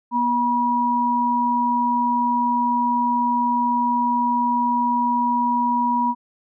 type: tone pair together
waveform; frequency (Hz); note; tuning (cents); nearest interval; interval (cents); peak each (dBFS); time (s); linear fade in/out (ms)
sine; 241.8 / 966; B3 / B5; -36 / -39; 2 octaves; 2397; -23 / -18; 0.11-6.15; 50
effects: none